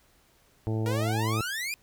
harmonic tone, 110 Hz, A2, in tune, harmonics 1 / 2 / 3 / 4 / 5 / 6 / 7 / 8, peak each -27 / -36 / -34 / -37 / -45 / -45 / -46 / -48 dBFS, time 0.67-1.41 s, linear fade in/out 0 ms
sawtooth exponential sweep, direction up, 459.8 to 2489 Hz, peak -27 dBFS, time 0.86-1.74 s, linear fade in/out 0 ms
effects pink hiss -63 dBFS RMS until 1.82 s

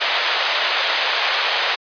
white band-pass noise, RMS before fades -20 dBFS, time 0-1.76 s, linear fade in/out 20 ms, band 530 to 4000 Hz, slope 24 dB/octave, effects resampled to 11025 Hz

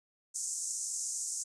pink band-pass noise, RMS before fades -37 dBFS, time 0.34-1.44 s, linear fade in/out 20 ms, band 6200 to 8700 Hz, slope 48 dB/octave, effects none

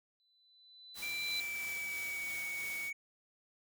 sine tone with exponential growth, 4000 Hz, B7, 21 cents sharp, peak -34 dBFS, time 0.2-1.4 s, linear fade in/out 0 ms, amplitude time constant 260 ms
white noise with tremolo, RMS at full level -46 dBFS, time 0.94-2.92 s, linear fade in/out 50 ms, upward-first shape triangle, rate 3 Hz, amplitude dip 30%
triangle tone with pitch glide, 2349 to 2238 Hz, D7 to C#7, 0 to +16 cents, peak -36 dBFS, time 1.02-2.93 s, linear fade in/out 10 ms, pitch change -84 cents, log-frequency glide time 1.26-2.41 s
effects none

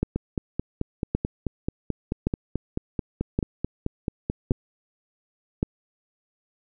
two click trains, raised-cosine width 3 ms, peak -9 / -12 dBFS, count 6 / 21, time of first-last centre 0.03-5.629 / 0.16-4.517 s, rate 0.893 / 4.59 Hz, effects none

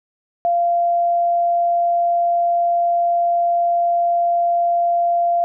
sine tone, 691 Hz, F5, 19 cents flat, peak -14 dBFS, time 0.45-5.44 s, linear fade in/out 0 ms, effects none

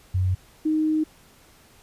sine tone pair in turn, 92.5 / 311.1 Hz, F#2 / D#4, 0 / 0 cents, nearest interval octave + major sixth, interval 2100 cents, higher second, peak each -19 dBFS, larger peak neither, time 0.14-0.35 / 0.65-1.04 s, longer second, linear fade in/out 10 ms, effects pink hiss -54 dBFS RMS until 1.82 s + resampled to 32000 Hz

